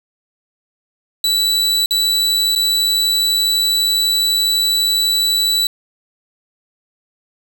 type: tone with dropouts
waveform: 40% pulse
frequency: 3951 Hz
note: B7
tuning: in tune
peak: -12 dBFS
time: 1.24-5.67 s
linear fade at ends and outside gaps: 2 ms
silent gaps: 1.86-1.908 / 2.552-2.559 s
effects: none